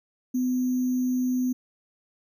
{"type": "tone with sample-and-hold", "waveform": "sine", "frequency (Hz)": 252.8, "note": "B3", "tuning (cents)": 41, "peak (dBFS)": -22, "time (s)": [0.34, 1.53], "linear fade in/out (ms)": 10, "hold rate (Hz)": 6300, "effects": []}